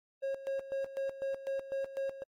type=tone with tremolo; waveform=triangle; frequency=543 Hz; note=C#5; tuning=36 cents flat; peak=-30 dBFS; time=0.22-2.24 s; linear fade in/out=20 ms; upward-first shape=square; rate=4 Hz; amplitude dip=75%; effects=AAC 64 kbps